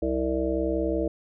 harmonic tone, 65.41 Hz, C2, in tune, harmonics 1 / 3 / 5 / 7 / 9 / 10, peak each -31 / -37 / -27 / -30 / -30 / -37 dBFS, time 0.02-1.08 s, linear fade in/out 5 ms, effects none

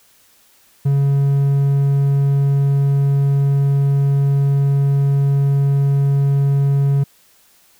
triangle tone, 139.5 Hz, C#3, 11 cents sharp, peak -10 dBFS, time 0.85-7.04 s, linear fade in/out 10 ms, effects white hiss -53 dBFS RMS until 7.79 s

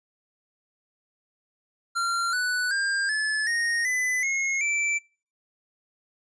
square tone with pitch steps, 1378 / 1485.5 / 1601.3 / 1726.2 / 1860.8 / 2006 / 2162 / 2331 Hz, F6 / F#6 / G6 / A6 / A#6 / B6 / C#7 / D7, -24 / +6 / +36 / -34 / -4 / +26 / -44 / -14 cents, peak -24 dBFS, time 1.95-4.99 s, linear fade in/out 20 ms, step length 380 ms, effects noise-tail reverb RT60 0.4 s tail -25 dB re dry + resampled to 22050 Hz

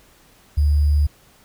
sine tone with sample-and-hold, 73.42 Hz, D2, in tune, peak -13 dBFS, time 0.57-1.07 s, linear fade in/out 10 ms, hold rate 4900 Hz, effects pink hiss -53 dBFS RMS until 1.44 s

